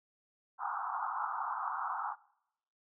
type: band-pass noise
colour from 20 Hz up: pink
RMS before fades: -37 dBFS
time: 0.58-2.16 s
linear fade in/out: 50 ms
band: 770 to 1400 Hz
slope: 96 dB/octave
effects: noise-tail reverb RT60 0.8 s tail -23 dB re dry